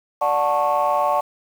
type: chord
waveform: sine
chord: D major seventh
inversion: none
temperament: just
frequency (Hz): 587.3 / 734.2 / 881 / 1101.2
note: D5 / F#5 / A5 / C#6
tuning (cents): 0 / -14 / +2 / -12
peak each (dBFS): -21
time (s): 0.21-1.21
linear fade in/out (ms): 10
effects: tanh soft clip ceiling -10 dBFS + 7-bit